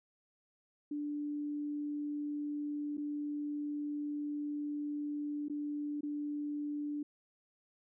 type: tone with dropouts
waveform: sine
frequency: 293.7 Hz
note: D4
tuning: in tune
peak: -35 dBFS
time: 0.91-7.03 s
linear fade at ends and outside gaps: 5 ms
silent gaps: 2.971-2.978 / 5.484-5.497 / 6.009-6.031 s
effects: none